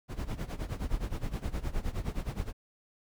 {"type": "noise with tremolo", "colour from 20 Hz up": "brown", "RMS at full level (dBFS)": -31, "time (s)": [0.08, 2.53], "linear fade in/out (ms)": 50, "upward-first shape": "sine", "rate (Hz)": 9.6, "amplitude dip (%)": 85, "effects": []}